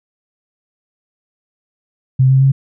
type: tone with pitch steps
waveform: sine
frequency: 130.81 / 133.1 / 135.42 Hz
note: C3 / C3 / C#3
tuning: 0 / +30 / -40 cents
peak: -7 dBFS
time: 2.19-2.52 s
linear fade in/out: 10 ms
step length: 110 ms
effects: none